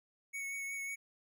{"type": "tone with vibrato", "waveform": "square", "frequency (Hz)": 2217, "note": "C#7", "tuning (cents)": 0, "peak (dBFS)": -39, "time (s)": [0.33, 0.96], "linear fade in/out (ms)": 20, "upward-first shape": "triangle", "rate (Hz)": 5.5, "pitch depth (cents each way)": 19, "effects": []}